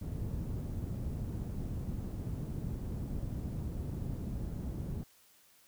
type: low-pass noise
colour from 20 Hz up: white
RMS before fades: -38 dBFS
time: 0.01-5.04 s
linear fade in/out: 10 ms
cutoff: 140 Hz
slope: 12 dB/octave
effects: white hiss -64 dBFS RMS until 5.67 s